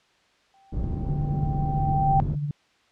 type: tone with exponential growth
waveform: sine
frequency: 781 Hz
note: G5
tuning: 7 cents flat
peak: -17 dBFS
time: 0.54-2.2 s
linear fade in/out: 0 ms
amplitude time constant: 360 ms
type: low-pass noise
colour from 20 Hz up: pink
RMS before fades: -28 dBFS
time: 0.72-2.36 s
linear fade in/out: 20 ms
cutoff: 220 Hz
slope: 12 dB/octave
type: tone with tremolo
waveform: sine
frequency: 146 Hz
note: D3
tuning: 10 cents flat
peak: -23 dBFS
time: 1.09-2.51 s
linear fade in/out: 2 ms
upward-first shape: sine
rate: 15 Hz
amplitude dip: 45%
effects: white hiss -62 dBFS RMS until 2.91 s + low-pass 4000 Hz 12 dB/octave